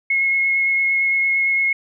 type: tone with vibrato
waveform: sine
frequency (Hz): 2169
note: C#7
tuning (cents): -38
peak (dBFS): -15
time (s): 0.1-1.73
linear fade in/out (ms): 5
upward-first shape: sine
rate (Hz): 8.8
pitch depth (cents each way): 10
effects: none